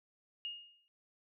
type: tone with exponential decay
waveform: sine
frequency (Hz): 2850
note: F7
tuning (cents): +34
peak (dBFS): -36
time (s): 0.45-0.88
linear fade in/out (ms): 0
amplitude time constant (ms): 93
effects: none